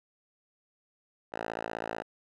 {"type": "tone with band-pass filter", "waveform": "5% pulse", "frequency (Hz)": 55.8, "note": "A1", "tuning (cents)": 25, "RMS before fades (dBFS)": -37, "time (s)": [1.32, 2.03], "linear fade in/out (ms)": 20, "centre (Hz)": 980, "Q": 1.2, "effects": []}